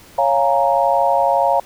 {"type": "chord", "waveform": "sine", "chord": "Bb minor seventh", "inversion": "first", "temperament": "equal", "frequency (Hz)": [554.4, 698.5, 830.6, 932.3], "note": ["Db5", "F5", "Ab5", "Bb5"], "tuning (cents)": [0, 0, 0, 0], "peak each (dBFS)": [-18, -17, -20, -18], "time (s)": [0.18, 1.6], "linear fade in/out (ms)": 5, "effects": ["pink hiss -44 dBFS RMS until 1.65 s"]}